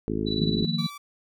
harmonic tone, 53.1 Hz, G#1, 39 cents sharp, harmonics 1 / 2 / 3 / 4 / 5 / 6 / 7 / 8, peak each -37 / -35 / -35 / -31 / -31 / -33 / -33 / -34 dBFS, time 0.08-0.65 s, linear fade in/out 0 ms
sine tone with tremolo, 3951 Hz, B7, in tune, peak -27 dBFS, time 0.26-0.9 s, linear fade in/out 20 ms, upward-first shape sine, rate 19 Hz, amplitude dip 70%
sine chord, Eb suspended second, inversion none, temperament equal with one note detuned, 155.56 / 174.61 / 228.4 Hz, Eb3 / F3 / Bb3, 0 / 0 / -35 cents, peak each -29 dBFS, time 0.38-0.87 s, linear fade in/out 10 ms
sawtooth tone, 1157 Hz, D6, 26 cents flat, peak -35 dBFS, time 0.78-0.98 s, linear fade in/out 10 ms
effects none

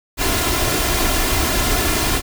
pink noise with comb filter, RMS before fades -18 dBFS, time 0.17-2.22 s, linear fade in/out 50 ms, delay 2.9 ms, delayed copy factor +0.55, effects none

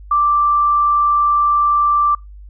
sine tone, 1174.7 Hz, D6, in tune, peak -11 dBFS, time 0.11-2.15 s, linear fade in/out 5 ms, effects noise-tail reverb RT60 0.2 s tail -25 dB re dry + added 50 Hz sine -34 dBFS peak until 2.49 s

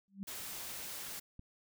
sine tone with exponential growth, 196 Hz, G3, in tune, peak -35 dBFS, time 0.08-0.23 s, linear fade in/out 0 ms, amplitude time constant 31 ms
white noise, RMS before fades -44 dBFS, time 0.27-1.2 s, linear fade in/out 10 ms
click, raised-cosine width 5 ms, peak -37 dBFS, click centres 1.394 s
effects none

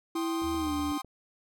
sine tone with pitch glide, 329.6 to 293.6 Hz, E4 to D4, 0 to 0 cents, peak -29 dBFS, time 0.15-0.98 s, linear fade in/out 5 ms, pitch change -200 cents, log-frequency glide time 0.56-0.73 s
45% pulse chord, C minor, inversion second, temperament equal with one note detuned, 784 / 1053.2 / 1244.5 Hz, G5 / C6 / Eb6, 0 / +11 / 0 cents, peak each -40 / -37 / -41 dBFS, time 0.15-1.02 s, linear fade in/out 10 ms
click train, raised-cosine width 2 ms, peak -35 dBFS, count 6, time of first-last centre 0.42-1.047 s, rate 7.98 Hz
triangle tone, 77 Hz, D#2, 17 cents flat, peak -36 dBFS, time 0.43-0.92 s, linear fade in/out 10 ms
effects none

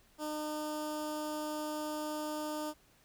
15% pulse tone with notch filter, 303.9 Hz, D#4, 41 cents flat, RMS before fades -38 dBFS, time 0.18-2.74 s, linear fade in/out 50 ms, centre 2200 Hz, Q 0.97, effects pink hiss -66 dBFS RMS until 3.04 s

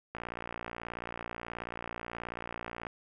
click train, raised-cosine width 0.5 ms, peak -23 dBFS, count 160, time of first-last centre 0.15-2.868 s, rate 58.5 Hz, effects none

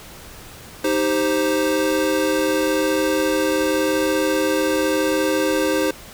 square chord, C minor, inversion first, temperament equal, 311.1 / 392 / 523.3 Hz, Eb4 / G4 / C5, 0 / 0 / 0 cents, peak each -22 / -24 / -22 dBFS, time 0.84-5.91 s, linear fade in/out 5 ms, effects pink hiss -40 dBFS RMS until 6.13 s

